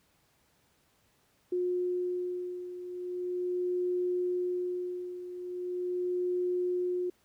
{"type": "beating tone pair", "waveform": "sine", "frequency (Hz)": [359.2, 359.6], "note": ["F4", "F#4"], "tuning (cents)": [49, -49], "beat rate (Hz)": 0.4, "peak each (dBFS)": [-31, -36], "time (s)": [1.52, 7.1], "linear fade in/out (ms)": 5, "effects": ["pink hiss -69 dBFS RMS until 7.24 s", "high-pass 60 Hz 12 dB/octave"]}